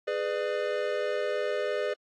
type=chord; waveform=square; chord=G# diminished; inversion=none; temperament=just; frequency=415.3 / 498.4 / 598 Hz; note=G#4 / B4 / D5; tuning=0 / +16 / +31 cents; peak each=-33 / -33 / -32 dBFS; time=0.07-1.94 s; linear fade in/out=10 ms; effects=low-pass 3000 Hz 12 dB/octave + AAC 48 kbps